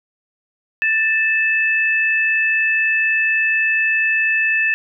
sine tone pair together, 1771.9 / 2616 Hz, A6 / E7, +12 / -14 cents, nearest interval perfect fifth, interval 674 cents, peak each -17 dBFS, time 0.82-4.74 s, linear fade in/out 0 ms, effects none

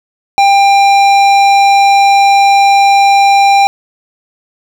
triangle tone with hard clipping, 795 Hz, G5, 24 cents sharp, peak -6 dBFS, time 0.38-3.67 s, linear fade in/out 0 ms, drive 17 dB, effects none

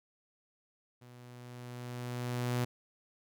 sawtooth tone with level ramp, 122.7 Hz, B2, 11 cents flat, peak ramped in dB -49 to -25 dBFS, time 1.01-2.65 s, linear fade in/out 10 ms, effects none

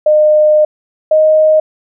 sine tone pair in turn, 609 / 622.2 Hz, D#5 / D#5, -37 / 0 cents, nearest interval unison, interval 37 cents, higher second, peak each -5 dBFS, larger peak neither, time 0.06-0.65 / 1.11-1.6 s, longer first, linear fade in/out 5 ms, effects none

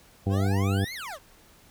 harmonic tone, 98 Hz, G2, in tune, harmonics 1 / 2 / 3 / 4 / 5 / 7 / 8, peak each -23 / -29 / -33 / -35 / -37 / -40 / -41 dBFS, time 0.26-0.85 s, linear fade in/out 10 ms
25% pulse exponential two-way sweep, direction up then down, 493.9 to 2217 to 493.9 Hz, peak -31 dBFS, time 0.29-1.19 s, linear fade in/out 50 ms, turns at 0.94 s
effects pink hiss -56 dBFS RMS until 1.7 s

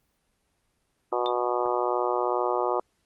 harmonic tone, 122.4 Hz, B2, 15 cents flat, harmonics 3 / 4 / 5 / 6 / 7 / 8 / 9 / 10, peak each -29 / -30 / -31 / -32 / -32 / -33 / -34 / -34 dBFS, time 1.12-2.8 s, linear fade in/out 5 ms
sine tone with exponential decay, 3591 Hz, A7, 35 cents sharp, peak -27 dBFS, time 1.26-1.33 s, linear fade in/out 0 ms, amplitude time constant 15 ms
effects pink hiss -72 dBFS RMS until 3.05 s + Opus 24 kbps

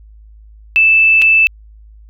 sine tone with dropouts, 2637 Hz, E7, in tune, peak -6 dBFS, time 0.76-1.47 s, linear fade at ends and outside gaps 0 ms, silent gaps 1.217-1.221 s, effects added 53 Hz sine -37 dBFS peak until 2.09 s

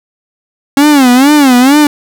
45% pulse tone with vibrato, 271.4 Hz, C#4, 36 cents flat, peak -3 dBFS, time 0.77-1.87 s, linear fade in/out 2 ms, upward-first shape sine, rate 2.2 Hz, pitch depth 180 cents each way, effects none

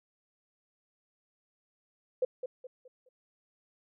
sine tone with echo, 508 Hz, B4, 49 cents sharp, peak -24 dBFS, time 2.22-2.25 s, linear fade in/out 5 ms, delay 210 ms, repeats 4, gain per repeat -9 dB, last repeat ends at 3.09 s, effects none

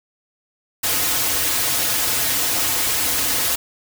white noise with comb filter, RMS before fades -20 dBFS, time 0.83-3.56 s, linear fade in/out 10 ms, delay 5.1 ms, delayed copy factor -1, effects none

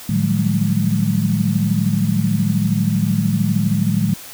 sine tone cluster, 110.5 / 152.8 / 179.3 / 192.2 / 211.2 Hz, A2 / D#3 / F3 / G3 / G#3, +8 / -31 / +46 / -34 / +29 cents, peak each -21 dBFS, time 0.09-4.14 s, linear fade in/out 5 ms, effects white hiss -36 dBFS RMS until 4.33 s

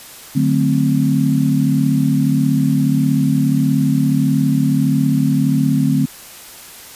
sine chord, D dominant seventh, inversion none, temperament equal with one note detuned, 148.11 / 185 / 220 / 261.6 Hz, D3 / F#3 / A3 / C4, +15 / 0 / 0 / 0 cents, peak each -16 / -22 / -19 / -16 dBFS, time 0.35-6.06 s, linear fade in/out 10 ms, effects white hiss -37 dBFS RMS until 6.95 s + resampled to 32000 Hz

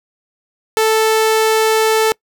sawtooth tone, 440 Hz, A4, in tune, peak -7 dBFS, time 0.77-2.12 s, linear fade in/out 0 ms, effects noise-tail reverb RT60 0.1 s tail -25 dB re dry

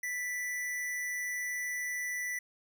square tone with amplitude modulation, 1975.5 Hz, B6, in tune, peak -33 dBFS, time 0.03-2.39 s, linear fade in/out 5 ms, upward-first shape sine, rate 199 Hz, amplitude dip 25%, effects none

